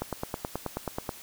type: click train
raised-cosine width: 1 ms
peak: -16 dBFS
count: 11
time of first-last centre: 0.02-1.092 s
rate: 9.33 Hz
effects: white hiss -47 dBFS RMS until 1.22 s